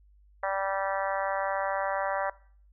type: harmonic tone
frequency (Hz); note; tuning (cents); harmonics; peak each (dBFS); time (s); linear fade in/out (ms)
194.6; G3; -12; 3 / 4 / 5 / 6 / 7 / 8 / 9 / 10; -31 / -33 / -35 / -37 / -38 / -39 / -40 / -41; 0.43-2.3; 5
effects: noise-tail reverb RT60 0.5 s tail -21 dB re dry + added 50 Hz sine -56 dBFS peak until 2.72 s